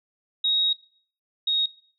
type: tone pair in turn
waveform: sine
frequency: 3779 / 3753 Hz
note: A#7 / A#7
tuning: +23 / +11 cents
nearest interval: unison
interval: 12 cents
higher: first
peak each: -20 / -20 dBFS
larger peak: neither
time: 0.44-0.73 / 1.47-1.66 s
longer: first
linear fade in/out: 5 ms
effects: noise-tail reverb RT60 0.5 s tail -19 dB re dry